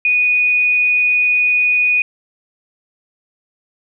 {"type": "tone", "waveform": "sine", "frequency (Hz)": 2473, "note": "D#7", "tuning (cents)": -11, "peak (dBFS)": -11, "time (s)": [0.05, 2.02], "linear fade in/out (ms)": 2, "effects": []}